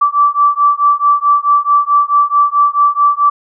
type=beating tone pair; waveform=sine; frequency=1159 / 1163.6 Hz; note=D6 / D6; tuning=-23 / -16 cents; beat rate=4.6 Hz; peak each=-11 dBFS; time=0.01-3.3 s; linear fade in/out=10 ms; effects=none